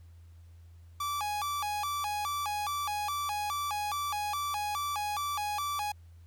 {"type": "tone with vibrato", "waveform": "45% pulse", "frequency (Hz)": 983, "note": "B5", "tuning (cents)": -8, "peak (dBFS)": -31, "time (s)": [1, 5.92], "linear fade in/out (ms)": 5, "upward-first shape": "square", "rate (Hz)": 2.4, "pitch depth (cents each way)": 290, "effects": ["added 84 Hz sine -50 dBFS peak until 6.26 s", "pink hiss -70 dBFS RMS until 6.26 s"]}